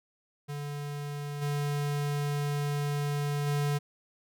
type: tone with level steps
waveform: square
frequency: 145 Hz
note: D3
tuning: 22 cents flat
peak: -35 / -29 / -27 dBFS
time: 0.48-3.79 s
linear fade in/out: 20 ms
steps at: 1.41 / 3.46 s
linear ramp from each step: 20 ms
effects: none

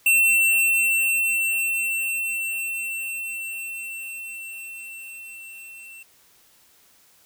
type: tone with level ramp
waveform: square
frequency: 2699 Hz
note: E7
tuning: 40 cents sharp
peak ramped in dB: -15 to -41 dBFS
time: 0.06-6.03 s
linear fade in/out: 5 ms
effects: white hiss -57 dBFS RMS until 7.25 s

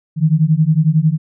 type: beating tone pair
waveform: sine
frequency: 151.7 / 162.7 Hz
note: D#3 / E3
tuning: -44 / -22 cents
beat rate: 11 Hz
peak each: -13 dBFS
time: 0.16-1.18 s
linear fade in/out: 50 ms
effects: none

